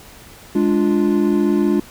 triangle chord, D diminished, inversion second, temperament equal, 207.7 / 293.7 / 349.2 Hz, Ab3 / D4 / F4, 0 / 0 / 0 cents, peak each -16 dBFS, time 0.55-1.8 s, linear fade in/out 5 ms, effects pink hiss -42 dBFS RMS until 1.9 s

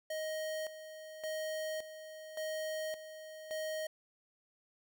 square tone with tremolo, 626 Hz, D#5, 10 cents sharp, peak -37 dBFS, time 0.1-3.87 s, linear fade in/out 5 ms, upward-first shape square, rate 0.88 Hz, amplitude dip 70%, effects none

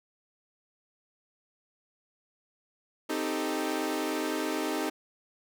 sawtooth chord, A half-diminished seventh, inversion first, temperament equal, 261.6 / 311.1 / 392 / 440 Hz, C4 / Eb4 / G4 / A4, 0 / 0 / 0 / 0 cents, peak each -32 / -28 / -32 / -33 dBFS, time 3.09-4.9 s, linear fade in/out 10 ms, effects none

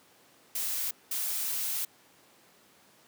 blue noise bursts at uneven times, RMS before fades -32 dBFS, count 2, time 0.55-0.91 / 1.11-1.85 s, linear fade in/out 5 ms, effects pink hiss -60 dBFS RMS until 3.07 s + high-pass 200 Hz 12 dB/octave

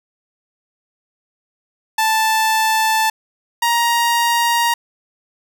sawtooth tone pair in turn, 880 / 940.3 Hz, A5 / A#5, 0 / +15 cents, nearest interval minor second, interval 115 cents, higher second, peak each -10 dBFS, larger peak neither, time 1.98-3.1 / 3.62-4.74 s, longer neither, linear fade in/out 5 ms, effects none

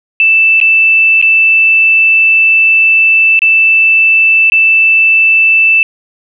sine tone with dropouts, 2647 Hz, E7, 7 cents sharp, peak -4 dBFS, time 0.2-5.83 s, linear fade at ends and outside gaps 1 ms, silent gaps 0.602-0.613 / 1.215-1.225 / 3.392-3.419 / 4.5-4.52 s, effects none

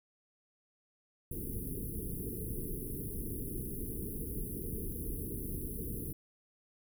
pink band-stop noise, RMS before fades -39 dBFS, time 1.31-6.13 s, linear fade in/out 5 ms, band 460 to 10000 Hz, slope 96 dB/octave, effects none

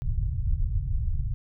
pink low-pass noise, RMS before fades -26 dBFS, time 0.02-1.34 s, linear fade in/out 0 ms, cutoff 130 Hz, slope 48 dB/octave, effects none

